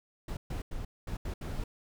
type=noise bursts at uneven times; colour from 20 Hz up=brown; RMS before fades=-36 dBFS; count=6; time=0.28-0.37 / 0.5-0.62 / 0.71-0.85 / 1.07-1.17 / 1.25-1.34 / 1.41-1.64 s; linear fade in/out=5 ms; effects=none